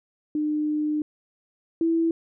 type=tone pair in turn; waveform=sine; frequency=302.1 / 329.9 Hz; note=D4 / E4; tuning=+49 / +1 cents; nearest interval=major second; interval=152 cents; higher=second; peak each=-22 / -19 dBFS; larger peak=second; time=0.35-1.02 / 1.81-2.11 s; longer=first; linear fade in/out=2 ms; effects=none